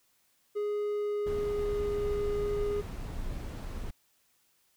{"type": "tone with pitch glide", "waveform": "triangle", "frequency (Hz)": [415.3, 411.5], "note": ["G#4", "G#4"], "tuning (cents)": [0, -16], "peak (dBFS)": -27, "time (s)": [0.55, 2.82], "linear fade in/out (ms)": 20, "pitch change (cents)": -16, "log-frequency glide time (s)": [0.91, 1.92]}
{"type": "noise", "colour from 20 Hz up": "brown", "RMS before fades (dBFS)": -37, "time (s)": [1.26, 3.91], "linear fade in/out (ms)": 10}
{"effects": ["white hiss -70 dBFS RMS until 4.76 s"]}